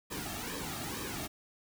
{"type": "noise with flanger", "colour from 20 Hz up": "pink", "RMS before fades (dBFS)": -39, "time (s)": [0.1, 1.28], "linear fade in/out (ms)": 20, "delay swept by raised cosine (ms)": [1.4, 2.03], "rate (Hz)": 2.2, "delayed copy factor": -0.75, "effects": []}